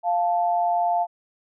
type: tone pair together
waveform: sine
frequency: 698.5 / 877.8 Hz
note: F5 / A5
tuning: 0 / -4 cents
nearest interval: major third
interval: 396 cents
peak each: -20 / -25 dBFS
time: 0.03-1.07 s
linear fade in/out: 50 ms
effects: none